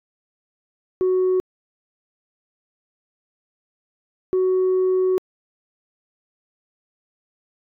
sine tone pair in turn, 370.4 / 372 Hz, F#4 / F#4, +2 / +9 cents, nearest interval unison, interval 7 cents, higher second, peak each -14 dBFS, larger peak neither, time 1.01-1.4 / 4.33-5.18 s, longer second, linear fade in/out 0 ms, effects tanh soft clip ceiling -14 dBFS

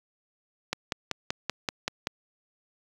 click train, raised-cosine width 0.2 ms, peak -10 dBFS, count 8, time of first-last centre 0.73-2.071 s, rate 5.22 Hz, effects high-pass 80 Hz 12 dB/octave + 8-bit

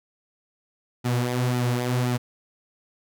sawtooth tone with flanger, 123.47 Hz, B2, in tune, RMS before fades -24 dBFS, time 1.04-2.18 s, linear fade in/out 20 ms, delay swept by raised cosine 1.8 to 7.4 ms, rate 1.9 Hz, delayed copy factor -0.6, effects none

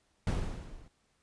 brown noise with level ramp, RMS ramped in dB -27 to -54 dBFS, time 0.27-0.88 s, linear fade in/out 2 ms, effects pink hiss -73 dBFS RMS until 1.22 s + resampled to 22050 Hz

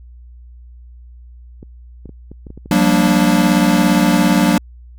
clicks, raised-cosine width 3 ms, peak -21 dBFS, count 10, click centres 1.629 / 2.057 / 2.093 / 2.316 / 2.468 / 2.504 / 2.576 / 2.659 / 2.932 / 3.076 s
square chord, G minor seventh, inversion third, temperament equal with one note detuned, 178.59 / 196 / 233.1 / 293.7 Hz, F3 / G3 / Bb3 / D4, +39 / 0 / 0 / 0 cents, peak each -17 dBFS, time 2.71-4.58 s, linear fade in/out 2 ms
effects added 60 Hz sine -36 dBFS peak until 4.98 s

